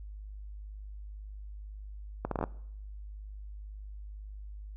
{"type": "accelerating click train", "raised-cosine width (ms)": 1, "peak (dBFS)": -17, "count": 7, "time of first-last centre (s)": [2.25, 2.439], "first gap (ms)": 63, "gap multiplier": 0.71, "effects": ["noise-tail reverb RT60 0.7 s tail -21 dB re dry", "added 51 Hz sine -41 dBFS peak until 4.76 s"]}